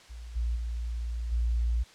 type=tone with level steps; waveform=sine; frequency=58.27 Hz; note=A#1; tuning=in tune; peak=-39 / -26 / -30 / -24 dBFS; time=0.09-1.84 s; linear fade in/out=20 ms; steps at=0.35 / 0.55 / 1.31 s; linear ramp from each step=20 ms; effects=white hiss -54 dBFS RMS until 1.94 s + low-pass 6000 Hz 12 dB/octave